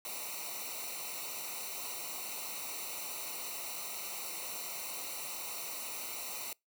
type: noise with comb filter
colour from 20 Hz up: white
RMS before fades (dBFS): -41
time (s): 0.05-6.53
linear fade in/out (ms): 2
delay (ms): 0.6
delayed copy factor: -1
effects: noise-tail reverb RT60 0.2 s tail -26 dB re dry